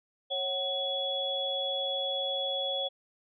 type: tone cluster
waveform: sine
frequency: 549 / 749 / 3377 Hz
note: C#5 / F#5 / G#7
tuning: -17 / +21 / +28 cents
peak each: -34 / -39 / -31 dBFS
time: 0.3-2.89 s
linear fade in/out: 20 ms
effects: none